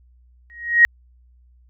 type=tone with exponential growth; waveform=sine; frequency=1884 Hz; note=A#6; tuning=18 cents sharp; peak=-5 dBFS; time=0.5-0.85 s; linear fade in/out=0 ms; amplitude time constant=76 ms; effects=added 61 Hz sine -50 dBFS peak until 1.69 s